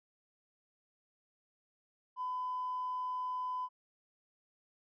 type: tone with tanh clipping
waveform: triangle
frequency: 1006 Hz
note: B5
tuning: 32 cents sharp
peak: -34 dBFS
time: 2.16-3.69 s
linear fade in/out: 50 ms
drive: 1 dB
effects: resampled to 11025 Hz